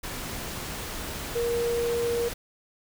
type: tone in noise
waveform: sine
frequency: 471.7 Hz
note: A#4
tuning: 20 cents sharp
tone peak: -24 dBFS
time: 1.35-2.29 s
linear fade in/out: 10 ms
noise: pink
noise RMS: -35 dBFS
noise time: 0.03-2.34 s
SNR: +8 dB
effects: none